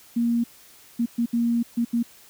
sine tone bursts at uneven times, 234.9 Hz, A#3, 13 cents sharp, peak -19 dBFS, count 6, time 0.16-0.44 / 0.99-1.06 / 1.18-1.26 / 1.33-1.63 / 1.77-1.85 / 1.93-2.03 s, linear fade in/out 10 ms, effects white hiss -51 dBFS RMS until 2.29 s

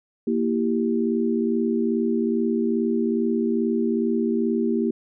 sine chord, E diminished, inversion second, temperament equal, 233.1 / 329.6 / 392 Hz, Bb3 / E4 / G4, 0 / 0 / 0 cents, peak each -22 / -26 / -25 dBFS, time 0.27-4.91 s, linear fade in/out 5 ms, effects none

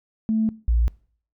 sine tone pair in turn, 220 / 57.93 Hz, A3 / A#1, 0 / -10 cents, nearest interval octave + major seventh, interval 2310 cents, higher first, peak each -18 / -15 dBFS, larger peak second, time 0.29-0.49 / 0.68-0.88 s, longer neither, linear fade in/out 0 ms, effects noise-tail reverb RT60 0.5 s tail -23 dB re dry + tanh soft clip ceiling -11 dBFS

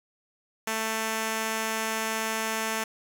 5% pulse tone pair together, 221.4 / 885.6 Hz, A3 / A5, +11 / +11 cents, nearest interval 2 octaves, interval 2400 cents, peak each -17 / -26 dBFS, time 0.67-2.84 s, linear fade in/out 5 ms, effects none

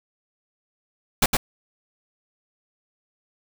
pink noise with echo, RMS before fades -17 dBFS, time 1.22-1.26 s, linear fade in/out 5 ms, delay 110 ms, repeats 1, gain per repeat -3 dB, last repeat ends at 1.37 s, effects none

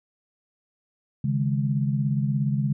sine chord, C# suspended second, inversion none, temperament equal with one note detuned, 138.59 / 155.56 / 206.2 Hz, C#3 / D#3 / G#3, 0 / 0 / -12 cents, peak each -23 / -29 / -27 dBFS, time 1.24-2.73 s, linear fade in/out 5 ms, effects none

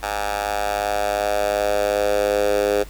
10% pulse tone with high-pass filter sweep, 102.7 Hz, G#2, 19 cents flat, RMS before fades -21 dBFS, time 0.02-2.84 s, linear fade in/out 20 ms, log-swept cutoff 870 to 450 Hz, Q 3.5, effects added 50 Hz sine -36 dBFS peak until 2.89 s + pink hiss -45 dBFS RMS until 2.89 s

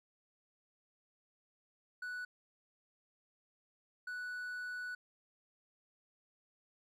triangle tone bursts at uneven times, 1480 Hz, F#6, in tune, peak -38 dBFS, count 2, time 2.02-2.25 / 4.07-4.95 s, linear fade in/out 5 ms, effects none

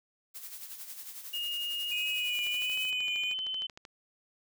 blue noise with tremolo, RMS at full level -42 dBFS, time 0.34-2.91 s, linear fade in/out 20 ms, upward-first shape sine, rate 11 Hz, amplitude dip 55%
sine tone with pitch glide, 2852 to 3057 Hz, F7 to G7, +36 to -44 cents, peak -32 dBFS, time 1.33-3.67 s, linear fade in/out 10 ms, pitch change +120 cents, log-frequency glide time 1.81-3.22 s
triangle tone with vibrato, 2480 Hz, D#7, 6 cents flat, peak -31 dBFS, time 1.91-3.34 s, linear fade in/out 10 ms, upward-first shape triangle, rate 1.4 Hz, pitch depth 45 cents each way
click train, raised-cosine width 0.2 ms, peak -29 dBFS, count 20, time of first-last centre 2.39-3.852 s, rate 13 Hz
effects none

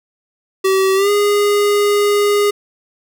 square tone with pitch glide, 383.2 to 410.7 Hz, G4 to G#4, -39 to -19 cents, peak -12 dBFS, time 0.64-2.51 s, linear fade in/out 10 ms, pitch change +120 cents, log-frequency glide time 0.95-1.1 s, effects none

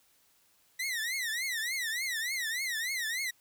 sawtooth tone with vibrato, 1946 Hz, B6, 26 cents flat, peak -28 dBFS, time 0.79-3.31 s, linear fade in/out 10 ms, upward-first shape triangle, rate 3.4 Hz, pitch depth 220 cents each way, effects white hiss -67 dBFS RMS until 3.4 s

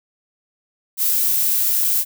violet noise, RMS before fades -18 dBFS, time 0.97-2.05 s, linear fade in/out 50 ms, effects none

